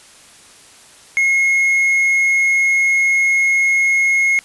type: tone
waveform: triangle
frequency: 2162 Hz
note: C#7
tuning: 44 cents flat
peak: -10 dBFS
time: 1.17-4.39 s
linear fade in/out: 0 ms
effects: white hiss -44 dBFS RMS until 4.44 s + resampled to 24000 Hz